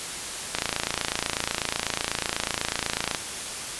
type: click train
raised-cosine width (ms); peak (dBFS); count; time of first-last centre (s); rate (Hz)
0.2; -6; 74; 0.55-3.148; 28.1
effects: white hiss -33 dBFS RMS until 3.79 s + resampled to 24000 Hz